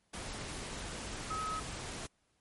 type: tone in noise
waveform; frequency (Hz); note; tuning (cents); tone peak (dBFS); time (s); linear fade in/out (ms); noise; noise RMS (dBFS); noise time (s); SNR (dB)
sine; 1278; D#6; +46; -35; 1.3-1.6; 10; pink; -42; 0.13-2.07; +4
effects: pink hiss -75 dBFS RMS until 2.4 s + MP3 48 kbps